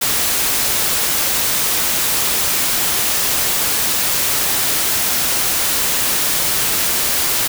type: noise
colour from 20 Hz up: white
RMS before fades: -17 dBFS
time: 0.01-7.48 s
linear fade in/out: 10 ms
effects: none